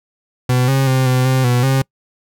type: tone with pitch steps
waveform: 40% pulse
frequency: 125.8 / 135 / 130.7 / 127.7 / 130.6 / 122.9 / 133.9 Hz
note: B2 / C#3 / C3 / C3 / C3 / B2 / C3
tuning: +32 / -45 / -1 / -42 / -3 / -8 / +40 cents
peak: -11 dBFS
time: 0.49-1.82 s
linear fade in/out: 5 ms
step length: 190 ms
effects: noise-tail reverb RT60 0.1 s tail -26 dB re dry